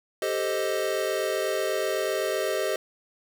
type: chord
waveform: square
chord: A half-diminished seventh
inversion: third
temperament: equal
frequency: 392 / 440 / 523.3 / 622.3 Hz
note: G4 / A4 / C5 / Eb5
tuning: 0 / 0 / 0 / 0 cents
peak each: -31 / -33 / -32 / -30 dBFS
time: 0.22-2.76 s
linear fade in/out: 2 ms
effects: none